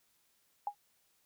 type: tone with exponential decay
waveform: sine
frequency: 820 Hz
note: G#5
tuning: 22 cents flat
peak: -28 dBFS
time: 0.67-0.75 s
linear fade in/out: 2 ms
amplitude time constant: 16 ms
effects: white hiss -73 dBFS RMS until 1.25 s